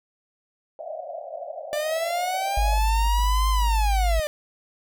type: band-pass noise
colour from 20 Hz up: white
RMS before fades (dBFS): -35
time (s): 0.79-2.78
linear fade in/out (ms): 2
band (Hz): 570 to 710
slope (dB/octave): 96
type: linear two-way sweep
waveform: 45% pulse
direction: up then down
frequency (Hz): 587.3 to 1046.5 to 587.3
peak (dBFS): -24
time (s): 1.73-4.27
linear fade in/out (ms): 0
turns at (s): 3.49
type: tone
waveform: sine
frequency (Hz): 51.91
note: G#1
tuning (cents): 0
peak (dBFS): -19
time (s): 2.57-4.2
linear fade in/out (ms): 5
effects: none